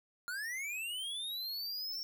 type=linear sweep; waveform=square; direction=up; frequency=1396.9 to 5500 Hz; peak=-38 dBFS; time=0.28-2.03 s; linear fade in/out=0 ms; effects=none